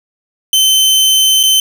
sawtooth tone with dropouts, 3075 Hz, G7, 34 cents flat, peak -4 dBFS, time 0.53-1.6 s, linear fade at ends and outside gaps 2 ms, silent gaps 1.431-1.435 s, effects none

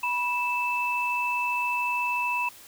sine tone pair together, 976.1 / 2637 Hz, B5 / E7, -21 / 0 cents, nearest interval octave + perfect fourth, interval 1721 cents, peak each -27 dBFS, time 0.03-2.49 s, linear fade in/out 5 ms, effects white hiss -49 dBFS RMS until 2.67 s

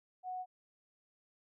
sine tone, 737 Hz, F#5, 7 cents flat, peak -38 dBFS, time 0.23-0.46 s, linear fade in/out 50 ms, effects none

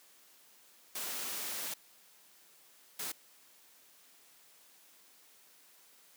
white noise bursts at uneven times, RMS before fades -39 dBFS, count 2, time 0.95-1.74 / 2.99-3.12 s, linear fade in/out 5 ms, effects white hiss -62 dBFS RMS until 6.16 s + high-pass 200 Hz 12 dB/octave

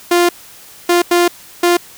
sawtooth tone bursts at uneven times, 349.2 Hz, F4, in tune, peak -5 dBFS, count 4, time 0.11-0.29 / 0.89-1.02 / 1.11-1.28 / 1.63-1.77 s, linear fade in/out 5 ms, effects white hiss -39 dBFS RMS until 1.97 s

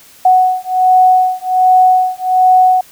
sine beating tone pair, 740 / 741.3 Hz, F#5 / F#5, 0 / +3 cents, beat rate 1.3 Hz, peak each -10 dBFS, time 0.25-2.81 s, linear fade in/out 5 ms, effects white hiss -42 dBFS RMS until 2.91 s

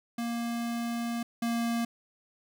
square tone pair in turn, 234.5 / 233.2 Hz, A#3 / A#3, +11 / +1 cents, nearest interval unison, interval 10 cents, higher first, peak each -31 / -28 dBFS, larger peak second, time 0.18-1.23 / 1.42-1.85 s, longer first, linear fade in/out 5 ms, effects none

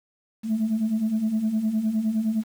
sine beating tone pair, 211.8 / 221.5 Hz, G#3 / A3, +34 / +12 cents, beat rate 9.7 Hz, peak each -27 / -21 dBFS, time 0.43-2.44 s, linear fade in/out 50 ms, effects tanh soft clip ceiling -17 dBFS + 8-bit

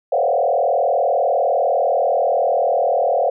sine tone with frequency modulation, 622.3 Hz, D#5, in tune, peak -14 dBFS, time 0.12-3.3 s, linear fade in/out 5 ms, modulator 40.2 Hz, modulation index 3.1, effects none

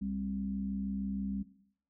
harmonic tone, 66.3 Hz, C2, 23 cents sharp, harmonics 1 / 3 / 4, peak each -44 / -34 / -42 dBFS, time 0.01-1.43 s, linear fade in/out 10 ms, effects noise-tail reverb RT60 0.7 s tail -17 dB re dry

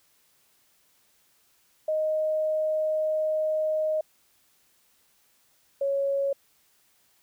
sine tone pair in turn, 622.3 / 554.4 Hz, D#5 / C#5, 0 / 0 cents, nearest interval major second, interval 200 cents, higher first, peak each -23 dBFS, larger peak neither, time 1.88-4.01 / 5.81-6.33 s, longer first, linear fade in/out 5 ms, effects white hiss -65 dBFS RMS until 7.22 s

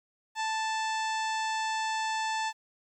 harmonic tone with a mistuned harmonic, 880 Hz, A5, in tune, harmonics 1 / 2 / 3 / 4 / 5 / 6 / 7 / 8 / 9, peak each -30 / -36 / -40 / -42 / -44 / -46 / -47 / -48 / -49 dBFS, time 0.35-2.53 s, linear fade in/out 50 ms, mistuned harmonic 8, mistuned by +20 cents, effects 11-bit

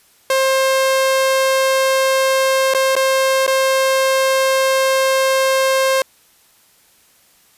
sawtooth tone with dropouts, 531 Hz, C5, 25 cents sharp, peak -9 dBFS, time 0.3-6.02 s, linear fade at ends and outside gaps 2 ms, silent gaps 2.738-2.747 / 2.954-2.964 / 3.466-3.477 s, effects white hiss -53 dBFS RMS until 7.57 s + resampled to 32000 Hz

